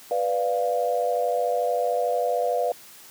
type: chord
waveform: sine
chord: B diminished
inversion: none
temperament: equal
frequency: 493.9 / 587.3 / 698.5 Hz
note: B4 / D5 / F5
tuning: 0 / 0 / 0 cents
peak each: -25 / -27 / -25 dBFS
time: 0.11-2.72 s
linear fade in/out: 2 ms
effects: white hiss -47 dBFS RMS until 3.1 s + high-pass 100 Hz 12 dB/octave